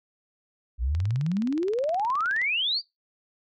sine exponential sweep, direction up, 55 to 4849 Hz, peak -23 dBFS, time 0.78-2.82 s, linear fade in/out 50 ms
click train, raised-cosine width 0.2 ms, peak -24 dBFS, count 29, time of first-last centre 0.95-2.416 s, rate 19.1 Hz
effects noise-tail reverb RT60 0.2 s tail -23 dB re dry

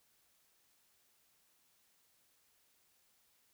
silence, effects white hiss -73 dBFS RMS until 3.53 s

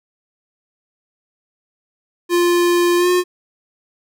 square tone with pitch glide, 349.2 to 359.2 Hz, F4 to F4, 0 to +49 cents, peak -13 dBFS, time 2.29-3.24 s, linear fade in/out 50 ms, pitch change +49 cents, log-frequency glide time 2.97-3.09 s, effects none

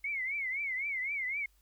sine tone with vibrato, 2161 Hz, C#7, 45 cents flat, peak -32 dBFS, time 0.04-1.46 s, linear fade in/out 5 ms, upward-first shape triangle, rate 3.9 Hz, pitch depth 160 cents each way, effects added 50 Hz sine -65 dBFS peak until 1.61 s + white hiss -72 dBFS RMS until 1.61 s

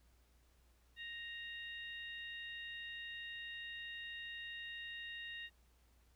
harmonic tone, 932.3 Hz, A#5, in tune, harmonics 2 / 3 / 4, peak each -47 / -50 / -53 dBFS, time 0.96-5.5 s, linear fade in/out 50 ms, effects added 60 Hz sine -68 dBFS peak until 6.15 s + pink hiss -75 dBFS RMS until 6.15 s

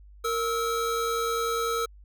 square tone pair together, 463.4 / 1300 Hz, A#4 / E6, -10 / -24 cents, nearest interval octave + tritone, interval 1786 cents, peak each -29 / -29 dBFS, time 0.24-1.86 s, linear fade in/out 10 ms, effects added 50 Hz sine -47 dBFS peak until 2.04 s

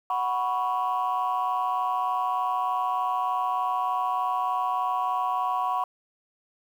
sine chord, F# suspended fourth, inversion none, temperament just, 740 / 986.7 / 1110 Hz, F#5 / B5 / C#6, 0 / -2 / +2 cents, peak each -27 dBFS, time 0.1-5.84 s, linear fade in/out 2 ms, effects tanh soft clip ceiling -18 dBFS + 9-bit

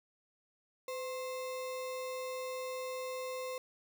sine tone with sample-and-hold, 510 Hz, C5, 44 cents flat, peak -37 dBFS, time 0.88-3.58 s, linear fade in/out 2 ms, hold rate 1575 Hz, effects none

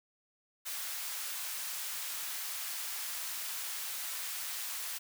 white high-pass noise, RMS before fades -39 dBFS, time 0.65-4.99 s, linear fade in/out 20 ms, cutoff 960 Hz, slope 12 dB/octave, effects none

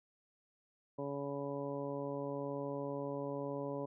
harmonic tone, 141 Hz, C#3, 30 cents sharp, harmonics 1 / 2 / 3 / 4 / 5 / 6 / 7, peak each -46 / -43 / -43 / -42 / -54 / -54 / -48 dBFS, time 0.98-3.86 s, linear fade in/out 10 ms, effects none

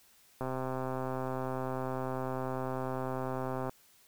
click train, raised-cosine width 1 ms, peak -22 dBFS, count 428, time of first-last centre 0.41-3.695 s, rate 130 Hz, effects white hiss -63 dBFS RMS until 4.07 s

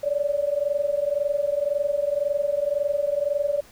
sine tone pair together, 565.4 / 587.3 Hz, C#5 / D5, +34 / 0 cents, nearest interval minor second, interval 66 cents, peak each -24 dBFS, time 0.03-3.61 s, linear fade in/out 10 ms, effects pink hiss -51 dBFS RMS until 3.71 s

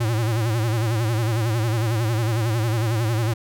square tone with vibrato, 113 Hz, A2, 47 cents sharp, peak -20 dBFS, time 0-3.34 s, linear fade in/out 10 ms, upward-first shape sine, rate 11 Hz, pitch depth 110 cents each way, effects none

